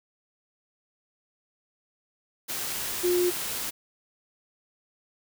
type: tone in noise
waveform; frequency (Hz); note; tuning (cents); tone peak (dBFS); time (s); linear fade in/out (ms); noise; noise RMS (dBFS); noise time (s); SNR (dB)
sine; 356; F4; +33; -21; 3.03-3.31; 20; white; -32; 2.48-3.71; +8
effects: none